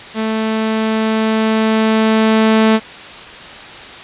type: tone with level ramp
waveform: sawtooth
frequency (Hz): 220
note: A3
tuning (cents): 0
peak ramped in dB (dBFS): -12 to -4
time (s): 0.14-2.8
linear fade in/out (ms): 50
effects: white hiss -32 dBFS RMS until 4.03 s + resampled to 8000 Hz